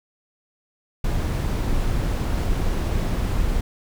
brown noise, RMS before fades -22 dBFS, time 1.04-3.61 s, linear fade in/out 5 ms, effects none

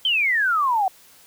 sine exponential sweep, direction down, 3173 to 735 Hz, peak -17 dBFS, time 0.05-0.88 s, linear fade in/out 2 ms, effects white hiss -51 dBFS RMS until 1.26 s

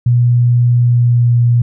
sine tone with pitch glide, 121.2 to 119.67 Hz, B2 to A#2, -32 to +46 cents, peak -7 dBFS, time 0.06-1.62 s, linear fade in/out 5 ms, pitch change -22 cents, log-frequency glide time 0.8-1.4 s, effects none

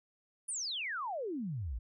sine exponential sweep, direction down, 10050 to 50.8 Hz, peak -35 dBFS, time 0.48-1.79 s, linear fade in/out 10 ms, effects none

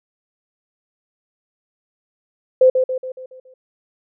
sine tone with echo, 515 Hz, C5, 28 cents flat, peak -7 dBFS, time 2.61-2.7 s, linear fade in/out 5 ms, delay 140 ms, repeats 6, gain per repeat -6 dB, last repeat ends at 3.54 s, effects none

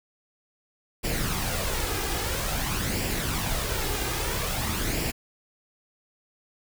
pink noise with flanger, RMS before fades -28 dBFS, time 1.03-5.12 s, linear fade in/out 20 ms, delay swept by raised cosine 0.39 to 2.49 ms, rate 0.5 Hz, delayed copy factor +0.5, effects none

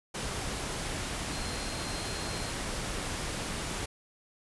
sine tone in noise, 4186 Hz, C8, in tune, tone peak -44 dBFS, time 1.32-2.51 s, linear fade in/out 10 ms, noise pink, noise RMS -35 dBFS, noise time 0.14-3.86 s, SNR -12 dB, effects resampled to 24000 Hz

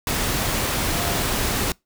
sine tone in noise, 694 Hz, F5, 11 cents flat, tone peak -32 dBFS, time 0.92-1.23 s, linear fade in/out 2 ms, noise pink, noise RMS -23 dBFS, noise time 0.07-1.72 s, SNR -12 dB, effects noise-tail reverb RT60 0.2 s tail -25 dB re dry

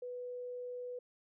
sine tone, 493.9 Hz, B4, in tune, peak -40 dBFS, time 0.02-0.99 s, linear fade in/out 5 ms, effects none

